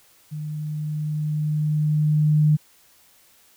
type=tone with level ramp; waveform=sine; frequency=151.8 Hz; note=D#3; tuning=42 cents flat; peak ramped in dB=-28 to -13 dBFS; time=0.31-2.57 s; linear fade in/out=20 ms; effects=white hiss -56 dBFS RMS until 3.56 s